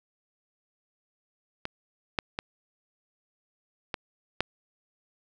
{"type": "clicks", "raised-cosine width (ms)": 0.3, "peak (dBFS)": [-16, -9, -14, -14, -8], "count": 5, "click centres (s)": [1.654, 2.188, 2.389, 3.942, 4.406], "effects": []}